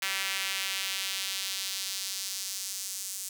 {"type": "tone with high-pass filter sweep", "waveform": "sawtooth", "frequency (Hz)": 193.2, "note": "G3", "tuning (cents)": -25, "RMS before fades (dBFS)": -34, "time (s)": [0.02, 3.29], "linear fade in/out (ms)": 5, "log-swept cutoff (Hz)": [2100, 7300], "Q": 1.3, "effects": []}